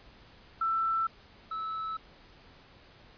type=tone pair in turn; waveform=sine / triangle; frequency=1332 / 1306.1 Hz; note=E6 / E6; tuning=+18 / -16 cents; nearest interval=unison; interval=34 cents; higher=first; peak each=-26 / -31 dBFS; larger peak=first; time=0.61-1.07 / 1.51-1.97 s; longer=neither; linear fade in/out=5 ms; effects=pink hiss -56 dBFS RMS until 3.17 s + resampled to 11025 Hz